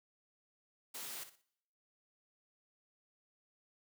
white noise with echo, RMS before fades -45 dBFS, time 0.94-1.24 s, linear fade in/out 10 ms, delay 60 ms, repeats 3, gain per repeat -11 dB, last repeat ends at 1.42 s, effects noise-tail reverb RT60 0.8 s tail -25 dB re dry + high-pass 200 Hz 12 dB/octave

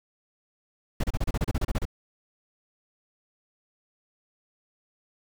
brown noise bursts, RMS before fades -25 dBFS, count 13, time 1-1.853 s, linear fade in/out 5 ms, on 37 ms, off 31 ms, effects none

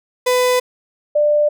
35% pulse / sine tone pair in turn, 500 / 593.8 Hz, B4 / D5, +21 / +19 cents, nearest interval minor third, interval 298 cents, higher second, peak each -11 dBFS, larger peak neither, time 0.26-0.6 / 1.15-1.49 s, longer neither, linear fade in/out 10 ms, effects none

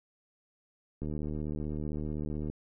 click train, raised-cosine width 3 ms, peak -24 dBFS, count 113, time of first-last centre 1.02-2.5 s, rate 75.7 Hz, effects none

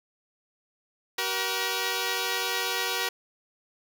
5% pulse tone pair together, 380.1 / 476.2 Hz, F#4 / A#4, +47 / +37 cents, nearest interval major third, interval 390 cents, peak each -19 / -17 dBFS, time 1.18-3.09 s, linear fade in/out 5 ms, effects none

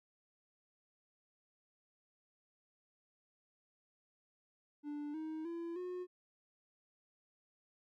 triangle tone with pitch steps, 293.7 / 314.8 / 337.4 / 361.6 Hz, D4 / D#4 / E4 / F#4, 0 / +20 / +40 / -40 cents, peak -38 dBFS, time 4.83-6.07 s, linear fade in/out 50 ms, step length 310 ms, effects none

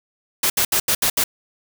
white noise bursts at uneven times, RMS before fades -18 dBFS, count 6, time 0.43-0.5 / 0.57-0.65 / 0.72-0.8 / 0.88-0.95 / 1.02-1.1 / 1.17-1.24 s, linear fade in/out 5 ms, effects none

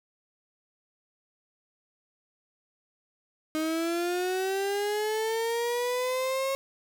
35% pulse linear sweep, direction up, 310 to 544 Hz, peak -25 dBFS, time 3.55-6.55 s, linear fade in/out 0 ms, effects none

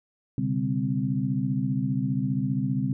sine tone cluster, 128.4 / 143.4 / 198.6 / 259.4 Hz, C3 / D3 / G3 / C4, -32 / -41 / +23 / -15 cents, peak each -29 dBFS, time 0.38-2.93 s, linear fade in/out 2 ms, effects none

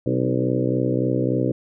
harmonic tone with a mistuned harmonic, 63.5 Hz, B1, 49 cents sharp, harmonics 2 / 3 / 4 / 5 / 6 / 7 / 8 / 9, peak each -24 / -29 / -26 / -25 / -28 / -29 / -27 / -33 dBFS, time 0.06-1.52 s, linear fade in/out 5 ms, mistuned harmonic 4, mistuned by +44 cents, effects none

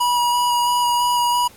square tone with vibrato, 968 Hz, B5, 35 cents flat, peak -16 dBFS, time 0-1.48 s, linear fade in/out 10 ms, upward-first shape square, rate 3 Hz, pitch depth 9 cents each way, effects pink hiss -46 dBFS RMS until 1.56 s + MP3 64 kbps

